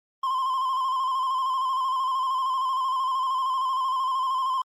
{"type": "tone with vibrato", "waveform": "triangle", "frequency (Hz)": 1046.5, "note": "C6", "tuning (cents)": 0, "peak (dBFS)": -21, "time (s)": [0.23, 4.62], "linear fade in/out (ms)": 5, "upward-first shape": "square", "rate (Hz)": 13, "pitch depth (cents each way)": 41, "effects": ["Opus 32 kbps"]}